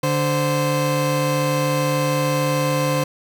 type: tone pair together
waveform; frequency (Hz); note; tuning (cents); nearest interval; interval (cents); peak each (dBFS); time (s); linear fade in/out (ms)
30% pulse; 146.6 / 519.4; D3 / C5; -3 / -13; octave + minor seventh; 2190; -18; 0.03-3.04; 5
effects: none